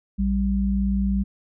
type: tone pair together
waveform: sine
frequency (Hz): 58.27 / 196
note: A#1 / G3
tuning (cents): 0 / 0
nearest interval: octave + major sixth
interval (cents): 2100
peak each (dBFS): -23 / -21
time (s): 0.18-1.24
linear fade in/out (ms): 20
effects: none

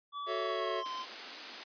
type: tone with pitch glide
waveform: square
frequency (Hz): 1148 to 1034.6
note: D6 to C6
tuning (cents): -40 to -20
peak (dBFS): -38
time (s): 0.12-1.06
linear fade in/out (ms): 50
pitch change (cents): -180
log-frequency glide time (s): 0.41-0.9
type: chord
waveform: square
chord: F# minor seventh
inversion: none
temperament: equal with one note detuned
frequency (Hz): 370 / 440 / 558.9 / 659.3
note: F#4 / A4 / C#5 / E5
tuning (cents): 0 / 0 / +14 / 0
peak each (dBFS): -40 / -40 / -41 / -39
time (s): 0.26-0.84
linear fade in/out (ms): 50
type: high-pass noise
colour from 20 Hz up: white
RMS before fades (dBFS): -42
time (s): 0.85-1.64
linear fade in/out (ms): 10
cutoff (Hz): 230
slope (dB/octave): 48
effects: resampled to 11025 Hz

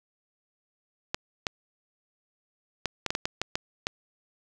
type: clicks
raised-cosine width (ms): 0.2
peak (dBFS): -10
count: 10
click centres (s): 1.145 / 1.468 / 2.857 / 3.063 / 3.105 / 3.151 / 3.255 / 3.416 / 3.555 / 3.869
effects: none

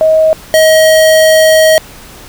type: tone pair in turn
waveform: sine / square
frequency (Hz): 633 / 633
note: D#5 / D#5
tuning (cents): +30 / +30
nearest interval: unison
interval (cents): 0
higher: neither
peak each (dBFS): -4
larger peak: neither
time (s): 0.01-0.33 / 0.54-1.78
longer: second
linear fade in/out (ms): 0
effects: pink hiss -33 dBFS RMS until 2.28 s

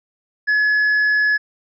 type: tone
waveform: triangle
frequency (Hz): 1700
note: G#6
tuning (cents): +40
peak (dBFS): -12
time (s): 0.47-1.38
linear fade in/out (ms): 20
effects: resampled to 16000 Hz

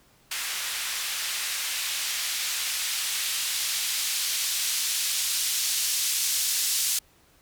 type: noise with band-pass filter sweep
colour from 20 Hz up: blue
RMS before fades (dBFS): -28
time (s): 0.31-6.99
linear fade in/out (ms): 5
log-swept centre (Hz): 1900 to 5000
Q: 0.76
effects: pink hiss -60 dBFS RMS until 7.41 s

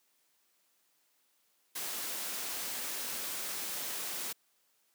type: noise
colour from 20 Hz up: white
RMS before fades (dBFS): -38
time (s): 1.75-4.33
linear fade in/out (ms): 10
effects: white hiss -73 dBFS RMS until 4.94 s + high-pass 200 Hz 12 dB/octave

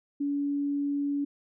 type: tone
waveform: sine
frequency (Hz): 284.8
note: C#4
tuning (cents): +47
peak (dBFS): -26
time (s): 0.2-1.25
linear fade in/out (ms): 10
effects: none

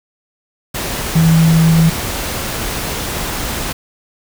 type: tone in noise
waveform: sine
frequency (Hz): 162.8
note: E3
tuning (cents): -21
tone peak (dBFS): -7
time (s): 1.15-1.9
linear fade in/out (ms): 10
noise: pink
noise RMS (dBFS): -21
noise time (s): 0.74-3.73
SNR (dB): +11
effects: none

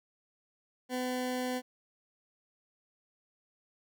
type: tone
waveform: 20% pulse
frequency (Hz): 252.3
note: B3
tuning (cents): +37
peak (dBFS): -27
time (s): 0.89-1.62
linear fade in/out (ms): 50
effects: none

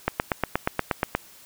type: click train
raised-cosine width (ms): 0.5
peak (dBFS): -6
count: 10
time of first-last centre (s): 0.08-1.15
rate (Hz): 8.41
effects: white hiss -50 dBFS RMS until 1.45 s

